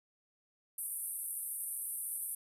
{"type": "band-pass noise", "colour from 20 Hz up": "pink", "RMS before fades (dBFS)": -40, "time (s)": [0.78, 2.35], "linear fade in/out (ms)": 5, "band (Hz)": [8900, 13000], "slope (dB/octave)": 96, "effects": []}